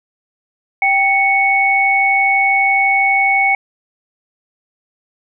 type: tone pair together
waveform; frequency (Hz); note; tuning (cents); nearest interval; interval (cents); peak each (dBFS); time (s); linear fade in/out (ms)
sine; 783.8 / 2217; G5 / C#7; 0 / 0; octave + tritone; 1800; -15 / -12; 0.82-3.55; 2
effects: none